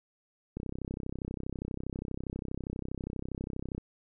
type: click train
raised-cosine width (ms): 3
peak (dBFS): -23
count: 105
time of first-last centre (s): 0.57-3.78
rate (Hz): 32.4
effects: none